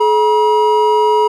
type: tone pair together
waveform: triangle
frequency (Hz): 426.7 / 960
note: G#4 / B5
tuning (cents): +47 / -49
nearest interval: octave + major second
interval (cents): 1404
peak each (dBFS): -10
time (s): 0-1.28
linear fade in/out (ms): 10
effects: none